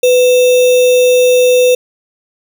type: tone with sample-and-hold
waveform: sine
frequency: 499.2 Hz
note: B4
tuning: 19 cents sharp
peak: -5 dBFS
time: 0.03-1.75 s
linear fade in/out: 5 ms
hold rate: 3150 Hz
effects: none